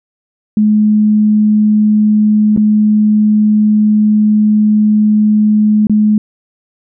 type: tone with dropouts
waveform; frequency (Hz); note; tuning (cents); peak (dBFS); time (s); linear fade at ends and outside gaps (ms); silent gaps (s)
sine; 212.2; G#3; +38; -6; 0.57-6.18; 2; 2.564-2.574 / 5.87-5.896
effects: none